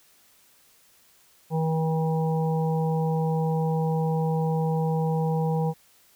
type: harmonic tone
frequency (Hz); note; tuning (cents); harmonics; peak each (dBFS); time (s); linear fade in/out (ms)
160.3; E3; -48; 1 / 3 / 5 / 6; -23 / -29 / -32 / -38; 1.5-5.74; 50
effects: white hiss -59 dBFS RMS until 6.15 s